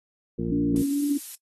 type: harmonic tone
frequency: 57.6 Hz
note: A#1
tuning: 20 cents flat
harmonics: 1 / 2 / 3 / 4 / 5 / 6 / 8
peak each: -37 / -35 / -30 / -30 / -40 / -32 / -36 dBFS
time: 0.38-0.83 s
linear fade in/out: 10 ms
type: tone with vibrato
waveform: sine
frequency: 283.6 Hz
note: C#4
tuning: 40 cents sharp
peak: -21 dBFS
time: 0.51-1.18 s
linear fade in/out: 10 ms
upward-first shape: sine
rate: 2.3 Hz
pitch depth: 29 cents each way
type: noise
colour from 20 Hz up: violet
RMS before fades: -34 dBFS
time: 0.76-1.35 s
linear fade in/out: 0 ms
effects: noise-tail reverb RT60 0.1 s tail -24 dB re dry + AAC 32 kbps